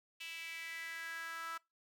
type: tone with high-pass filter sweep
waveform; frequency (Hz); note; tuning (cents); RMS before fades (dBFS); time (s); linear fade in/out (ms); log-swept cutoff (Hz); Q
sawtooth; 329.6; E4; 0; -45; 0.2-1.58; 10; 2700 to 1300; 5.2
effects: noise-tail reverb RT60 0.2 s tail -22 dB re dry